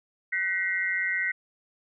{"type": "tone cluster", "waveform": "sine", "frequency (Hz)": [1513, 1915, 2100], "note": ["F#6", "A#6", "C7"], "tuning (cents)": [38, 46, 6], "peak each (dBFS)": [-33, -27, -30], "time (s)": [0.32, 1.32], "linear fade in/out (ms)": 10, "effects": []}